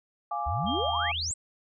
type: chord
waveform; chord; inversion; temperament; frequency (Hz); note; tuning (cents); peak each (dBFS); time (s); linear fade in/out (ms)
sine; D diminished; first; equal; 698.5 / 830.6 / 1174.7; F5 / Ab5 / D6; 0 / 0 / 0; -34 / -32 / -33; 0.31-1.12; 5
type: exponential sweep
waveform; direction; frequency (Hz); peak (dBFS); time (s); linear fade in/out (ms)
sine; up; 65.41 to 8372; -29; 0.46-1.34; 10
type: tone with vibrato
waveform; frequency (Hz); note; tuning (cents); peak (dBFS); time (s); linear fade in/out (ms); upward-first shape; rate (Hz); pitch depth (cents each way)
sine; 82.6; E2; +4; -36; 0.64-1.31; 0; sine; 3.3; 23
type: tone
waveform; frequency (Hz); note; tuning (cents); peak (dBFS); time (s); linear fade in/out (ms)
sine; 3202; G7; +36; -32; 0.66-1.12; 20
effects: none